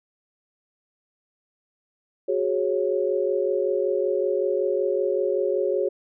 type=chord; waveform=sine; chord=F# suspended second; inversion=none; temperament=equal with one note detuned; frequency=370 / 415.3 / 549.3 Hz; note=F#4 / G#4 / C#5; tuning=0 / 0 / -16 cents; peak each=-25 dBFS; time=2.28-5.89 s; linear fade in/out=10 ms; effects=none